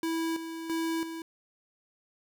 square tone with tremolo, 327.6 Hz, E4, 11 cents flat, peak -29 dBFS, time 0.03-1.22 s, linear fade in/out 2 ms, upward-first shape square, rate 1.5 Hz, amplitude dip 60%, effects none

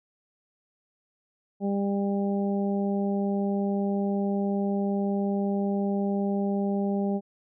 harmonic tone, 199.4 Hz, G3, 30 cents sharp, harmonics 1 / 2 / 3 / 4, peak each -25 / -31 / -35 / -37 dBFS, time 1.6-7.21 s, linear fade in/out 50 ms, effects none

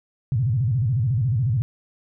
sine tone with vibrato, 120 Hz, B2, 49 cents flat, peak -18 dBFS, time 0.32-1.62 s, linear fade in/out 0 ms, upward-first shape square, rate 14 Hz, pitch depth 210 cents each way, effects none

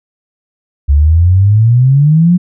sine exponential sweep, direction up, 68.6 to 182.7 Hz, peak -4 dBFS, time 0.88-2.38 s, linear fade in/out 20 ms, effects none

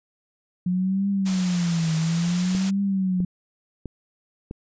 sine tone with vibrato, 178.3 Hz, F3, 36 cents sharp, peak -20 dBFS, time 0.66-3.25 s, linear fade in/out 5 ms, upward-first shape triangle, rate 0.58 Hz, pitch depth 200 cents each way
white noise, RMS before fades -32 dBFS, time 1.25-2.71 s, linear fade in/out 20 ms
click train, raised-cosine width 3 ms, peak -20 dBFS, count 4, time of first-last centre 2.55-4.511 s, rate 1.53 Hz
effects resampled to 16000 Hz

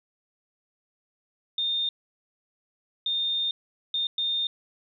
sine tone bursts at uneven times, 3640 Hz, A#7, 42 cents flat, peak -24 dBFS, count 4, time 1.58-1.89 / 3.06-3.51 / 3.94-4.07 / 4.18-4.47 s, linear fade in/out 2 ms, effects 11-bit

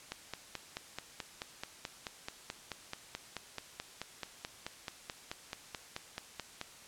click train, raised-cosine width 0.2 ms, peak -21 dBFS, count 31, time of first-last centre 0.12-6.614 s, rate 4.62 Hz, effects white hiss -54 dBFS RMS until 6.87 s + low-pass 9000 Hz 12 dB/octave

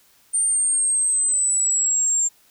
sine exponential sweep, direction down, 8910 to 7350 Hz, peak -17 dBFS, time 0.33-2.29 s, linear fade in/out 20 ms, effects white hiss -57 dBFS RMS until 2.5 s

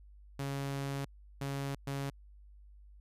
sawtooth tone bursts at uneven times, 138.59 Hz, C#3, in tune, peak -31 dBFS, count 3, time 0.39-1.05 / 1.41-1.75 / 1.87-2.1 s, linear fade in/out 5 ms, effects added 50 Hz sine -53 dBFS peak until 3 s + resampled to 32000 Hz

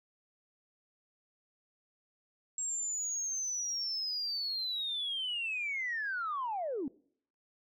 sine linear sweep, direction down, 7600 to 246.9 Hz, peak -32 dBFS, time 2.58-6.88 s, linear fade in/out 2 ms, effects noise-tail reverb RT60 0.6 s tail -23 dB re dry + tanh soft clip ceiling -28 dBFS

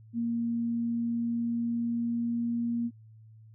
sine tone with pitch glide, 233.4 to 235.2 Hz, A#3 to A#3, +2 to +16 cents, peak -27 dBFS, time 0.13-2.91 s, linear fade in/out 50 ms, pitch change +14 cents, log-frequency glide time 0.47-2.63 s, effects added 110 Hz sine -50 dBFS peak until 3.54 s

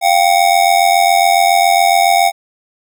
square ring-modulated tone, 740 Hz, F#5, in tune, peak -6 dBFS, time 0.01-2.32 s, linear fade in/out 50 ms, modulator 43.6 Hz, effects none

